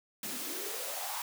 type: noise with high-pass filter sweep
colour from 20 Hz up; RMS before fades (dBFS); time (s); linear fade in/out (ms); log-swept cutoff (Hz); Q
white; -38; 0.23-1.22; 2; 200 to 960; 6.2
effects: none